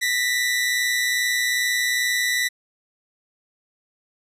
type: tone pair together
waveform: sawtooth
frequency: 1853.1 / 1975.5 Hz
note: A#6 / B6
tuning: -11 / 0 cents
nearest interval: minor second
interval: 111 cents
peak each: -24 / -17 dBFS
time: 0.01-2.49 s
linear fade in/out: 20 ms
effects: resampled to 32000 Hz